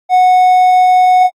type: tone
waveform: triangle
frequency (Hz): 735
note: F#5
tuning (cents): -12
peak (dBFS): -3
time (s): 0.09-1.3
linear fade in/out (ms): 50
effects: AAC 48 kbps